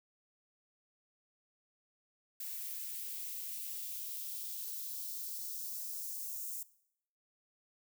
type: noise with high-pass filter sweep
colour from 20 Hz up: violet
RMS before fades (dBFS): -42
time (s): 2.4-6.63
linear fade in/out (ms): 5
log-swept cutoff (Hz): 1700 to 6900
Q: 1.5
effects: noise-tail reverb RT60 0.7 s tail -19 dB re dry